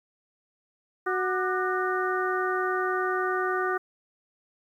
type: harmonic tone with a mistuned harmonic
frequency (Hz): 370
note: F#4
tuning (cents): 0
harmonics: 1 / 2 / 3 / 4 / 5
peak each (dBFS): -28 / -33 / -30 / -31 / -36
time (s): 1.06-3.78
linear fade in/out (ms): 10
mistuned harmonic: 3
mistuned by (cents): +130
effects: 10-bit